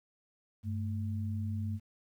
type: tone pair together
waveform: sine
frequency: 98.09 / 220 Hz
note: G2 / A3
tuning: +2 / 0 cents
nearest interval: octave + major second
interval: 1398 cents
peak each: -33 / -39 dBFS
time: 0.63-1.8 s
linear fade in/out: 50 ms
effects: 11-bit